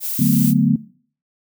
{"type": "noise", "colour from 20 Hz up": "violet", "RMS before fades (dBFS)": -24, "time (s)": [0, 0.54], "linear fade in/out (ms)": 50}
{"type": "chord", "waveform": "sine", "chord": "B minor seventh", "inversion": "first", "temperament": "equal", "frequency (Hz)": [146.83, 185, 220, 246.9], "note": ["D3", "F#3", "A3", "B3"], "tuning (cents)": [0, 0, 0, 0], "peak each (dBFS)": -18, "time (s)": [0.19, 0.76], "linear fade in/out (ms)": 5}
{"effects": ["noise-tail reverb RT60 0.5 s tail -20 dB re dry"]}